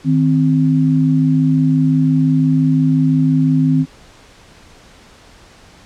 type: tone pair together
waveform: sine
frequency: 155.8 / 261.6 Hz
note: D#3 / C4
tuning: +3 / 0 cents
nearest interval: major sixth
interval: 897 cents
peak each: -13 dBFS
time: 0.04-3.86 s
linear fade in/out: 50 ms
effects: pink hiss -44 dBFS RMS until 5.85 s + low-pass 7000 Hz 12 dB/octave